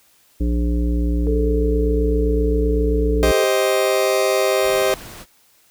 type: harmonic tone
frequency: 58.9 Hz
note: A#1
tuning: 19 cents sharp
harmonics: 1 / 3 / 5 / 7 / 9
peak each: -17 / -27 / -24 / -33 / -37 dBFS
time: 0.4-3.32 s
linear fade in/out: 10 ms
type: tone with vibrato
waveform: sine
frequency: 440 Hz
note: A4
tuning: in tune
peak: -20 dBFS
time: 1.27-3.44 s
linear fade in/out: 0 ms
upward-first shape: triangle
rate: 11 Hz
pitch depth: 9 cents each way
type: chord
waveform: 40% pulse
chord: C minor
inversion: second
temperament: just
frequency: 392.4 / 523.3 / 627.9 Hz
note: G4 / C5 / Eb5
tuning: +2 / 0 / +16 cents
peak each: -19 dBFS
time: 3.23-4.94 s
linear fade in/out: 0 ms
type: noise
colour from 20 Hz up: pink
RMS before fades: -37 dBFS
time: 4.61-5.26 s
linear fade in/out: 50 ms
effects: white hiss -56 dBFS RMS until 5.7 s